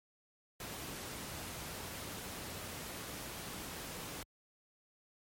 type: noise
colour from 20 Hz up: pink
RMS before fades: -44 dBFS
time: 0.6-4.23 s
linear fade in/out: 2 ms
effects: high-pass 60 Hz 12 dB/octave + MP3 64 kbps